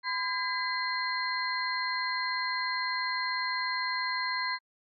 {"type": "tone cluster", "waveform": "sine", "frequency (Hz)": [1014, 1617, 2020, 4194], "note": ["B5", "G#6", "B6", "C8"], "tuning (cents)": [45, -47, 39, 3], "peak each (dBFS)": [-33, -36, -34, -35], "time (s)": [0.03, 4.59], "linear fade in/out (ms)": 50, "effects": ["AAC 64 kbps"]}